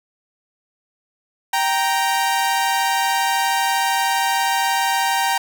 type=tone pair together; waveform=sawtooth; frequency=780.3 / 933 Hz; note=G5 / A#5; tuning=-8 / +1 cents; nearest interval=minor third; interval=309 cents; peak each=-16 dBFS; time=1.53-5.38 s; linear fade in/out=5 ms; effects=none